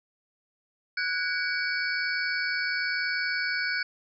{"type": "tone cluster", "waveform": "sine", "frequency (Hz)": [1478, 1639, 2270, 4476, 5100], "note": ["F#6", "G#6", "C#7", "C#8", "D#8"], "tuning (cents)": [-2, -23, 41, 16, 42], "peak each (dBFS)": [-29, -35, -32, -35, -38], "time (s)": [0.97, 3.83], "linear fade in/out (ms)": 5, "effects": []}